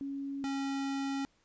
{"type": "tone pair in turn", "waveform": ["sine", "square"], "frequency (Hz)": [277.2, 274.2], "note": ["C#4", "C#4"], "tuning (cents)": [0, -19], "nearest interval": "unison", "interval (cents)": 19, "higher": "first", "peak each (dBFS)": [-35, -33], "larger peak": "second", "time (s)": [[0.01, 0.44], [0.44, 1.25]], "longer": "second", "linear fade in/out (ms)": 0, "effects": ["pink hiss -70 dBFS RMS until 1.44 s", "resampled to 16000 Hz"]}